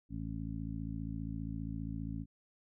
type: harmonic tone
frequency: 55 Hz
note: A1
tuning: in tune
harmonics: 1 / 2 / 3 / 4 / 5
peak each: -43 / -43 / -43 / -45 / -44 dBFS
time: 0.09-2.26 s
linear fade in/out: 50 ms
effects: none